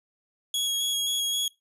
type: tone with vibrato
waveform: sawtooth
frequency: 3322 Hz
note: G#7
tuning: in tune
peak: -22 dBFS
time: 0.54-1.48 s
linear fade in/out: 2 ms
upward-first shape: square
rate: 3.8 Hz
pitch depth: 11 cents each way
effects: noise-tail reverb RT60 0.2 s tail -22 dB re dry + resampled to 32000 Hz